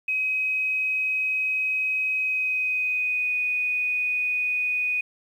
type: tone with pitch glide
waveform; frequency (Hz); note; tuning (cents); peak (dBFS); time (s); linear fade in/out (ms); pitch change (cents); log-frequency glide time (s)
sine; 2532 to 2483; D#7 to D#7; +30 to -4; -22; 0.08-5.01; 5; -34; 2.15-3.35
effects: 9-bit